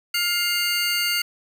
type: tone cluster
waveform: square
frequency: 1409 / 2113 / 2814 / 4560 Hz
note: F6 / C7 / F7 / C#8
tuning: +15 / +16 / +12 / +48 cents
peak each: -30 / -27 / -26 / -26 dBFS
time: 0.14-1.22 s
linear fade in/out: 5 ms
effects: none